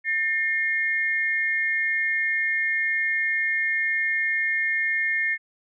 sine tone pair together, 1800 / 2141 Hz, A6 / C7, +39 / +39 cents, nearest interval minor third, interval 300 cents, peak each -24 / -24 dBFS, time 0.04-5.38 s, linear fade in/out 50 ms, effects none

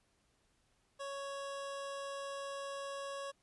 25% pulse tone, 555 Hz, C#5, 2 cents sharp, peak -37 dBFS, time 0.99-3.32 s, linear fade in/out 20 ms, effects pink hiss -75 dBFS RMS until 3.42 s + resampled to 24000 Hz

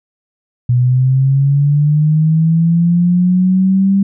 sine linear sweep, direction up, 121.7 to 197.8 Hz, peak -8 dBFS, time 0.69-4.03 s, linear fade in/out 5 ms, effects none

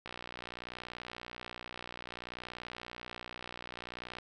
click train, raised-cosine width 0.3 ms, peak -26 dBFS, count 251, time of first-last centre 0.06-4.185 s, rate 60.6 Hz, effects none

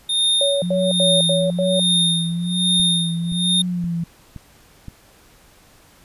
square tone with tremolo, 3656 Hz, A#7, 34 cents flat, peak -15 dBFS, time 0.09-3.62 s, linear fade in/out 5 ms, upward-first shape sine, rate 1.2 Hz, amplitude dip 95%
sine tone bursts, 562 Hz, C#5, 24 cents sharp, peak -17 dBFS, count 5, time 0.41-1.796 s, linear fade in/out 2 ms, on 210 ms, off 84 ms
sine tone with vibrato, 174.61 Hz, F3, in tune, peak -20 dBFS, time 0.62-4.04 s, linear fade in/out 5 ms, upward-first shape sine, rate 1.1 Hz, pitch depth 64 cents each way
click train, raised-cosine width 5 ms, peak -21 dBFS, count 5, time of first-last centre 2.8-4.883 s, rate 1.92 Hz
effects pink hiss -51 dBFS RMS until 6.04 s + resampled to 32000 Hz

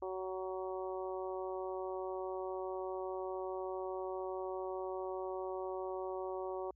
harmonic tone, 187.3 Hz, F#3, 21 cents sharp, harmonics 2 / 3 / 4 / 5 / 6, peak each -40 / -44 / -46 / -48 / -50 dBFS, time 0.02-6.71 s, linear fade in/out 5 ms, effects added 60 Hz sine -65 dBFS peak until 6.75 s

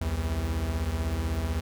45% pulse beating tone pair, 65.41 / 81.41 Hz, C2 / E2, 0 / -21 cents, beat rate 16 Hz, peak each -32 / -28 dBFS, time 0.01-1.61 s, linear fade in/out 5 ms, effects none

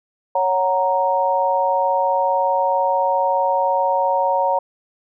sine chord, F# major, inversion second, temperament equal, 554.4 / 740 / 932.3 Hz, C#5 / F#5 / A#5, 0 / 0 / 0 cents, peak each -20 / -22 / -18 dBFS, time 0.35-4.59 s, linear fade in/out 5 ms, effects none

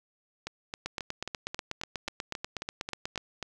two click trains, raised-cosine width 0.2 ms, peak -16 / -18 dBFS, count 20 / 12, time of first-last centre 0.86-3.177 / 0.47-3.427 s, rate 8.2 / 3.72 Hz, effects none

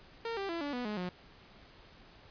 sawtooth tone with pitch steps, 459.6 / 393.2 / 336.4 / 287.9 / 246.3 / 210.7 / 180.3 Hz, A#4 / G4 / E4 / D4 / B3 / G#3 / F#3, -25 / +5 / +35 / -34 / -5 / +25 / -45 cents, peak -31 dBFS, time 0.25-1.09 s, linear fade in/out 2 ms, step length 120 ms, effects pink hiss -57 dBFS RMS until 2.3 s + resampled to 11025 Hz

